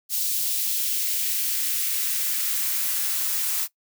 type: noise with high-pass filter sweep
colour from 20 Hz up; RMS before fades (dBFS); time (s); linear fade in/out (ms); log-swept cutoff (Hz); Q
blue; -25; 0.09-3.68; 50; 3700 to 890; 1.1
effects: noise-tail reverb RT60 0.1 s tail -19 dB re dry